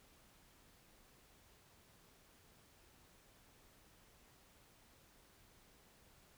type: silence
effects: pink hiss -67 dBFS RMS until 6.37 s